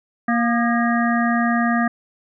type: harmonic tone with a mistuned harmonic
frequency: 234.6 Hz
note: A#3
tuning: 11 cents sharp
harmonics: 1 / 3 / 5 / 7 / 8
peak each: -18 / -23 / -25 / -26 / -27 dBFS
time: 0.28-1.88 s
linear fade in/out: 5 ms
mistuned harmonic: 5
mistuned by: +58 cents
effects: none